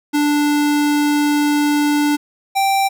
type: tone pair in turn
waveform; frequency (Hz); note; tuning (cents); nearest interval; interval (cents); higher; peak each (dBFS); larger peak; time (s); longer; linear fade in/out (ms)
square; 293.7 / 782.6; D4 / G5; 0 / -3; octave + perfect fourth; 1697; second; -14; neither; 0.13-2.17 / 2.55-2.89; first; 20
effects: none